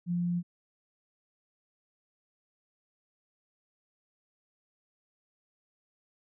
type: tone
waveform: sine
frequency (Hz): 174.61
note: F3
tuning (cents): 0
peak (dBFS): -27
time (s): 0.06-0.43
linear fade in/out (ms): 50
effects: none